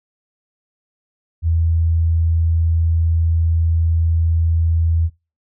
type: tone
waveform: sine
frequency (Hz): 82.41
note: E2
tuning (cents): 0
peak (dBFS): -13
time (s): 1.42-5.1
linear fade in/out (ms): 50
effects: noise-tail reverb RT60 0.3 s tail -24 dB re dry